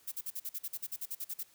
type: noise bursts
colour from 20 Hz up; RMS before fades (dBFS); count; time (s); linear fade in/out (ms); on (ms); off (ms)
violet; -38; 15; 0.07-1.434; 10; 48; 46
effects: white hiss -64 dBFS RMS until 1.54 s